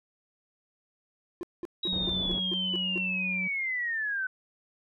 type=tone bursts; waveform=triangle; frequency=349.2 Hz; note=F4; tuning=in tune; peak=-30 dBFS; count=8; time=1.41-2.978 s; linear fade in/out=0 ms; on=21 ms; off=200 ms
type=linear sweep; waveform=sine; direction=down; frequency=3849 to 1500 Hz; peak=-28 dBFS; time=1.83-4.27 s; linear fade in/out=5 ms
type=harmonic tone; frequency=185.7 Hz; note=F#3; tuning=7 cents sharp; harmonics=1 / 3 / 5; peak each=-34 / -53 / -58 dBFS; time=1.87-3.48 s; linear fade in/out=10 ms
type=low-pass noise; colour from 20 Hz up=pink; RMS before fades=-38 dBFS; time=1.92-2.4 s; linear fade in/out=10 ms; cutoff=640 Hz; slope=12 dB/octave
effects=none